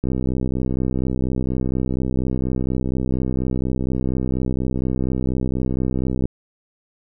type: click train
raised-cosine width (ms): 3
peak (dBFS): -10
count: 400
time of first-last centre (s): 0.04-6.255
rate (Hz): 64.2
effects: none